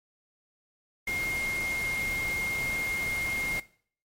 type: tone in noise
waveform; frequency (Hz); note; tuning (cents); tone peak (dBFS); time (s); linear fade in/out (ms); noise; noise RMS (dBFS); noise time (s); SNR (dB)
sine; 2130; C7; +30; -28; 1.07-3.6; 5; pink; -38; 1.07-3.6; +7
effects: noise-tail reverb RT60 0.5 s tail -18 dB re dry + MP3 64 kbps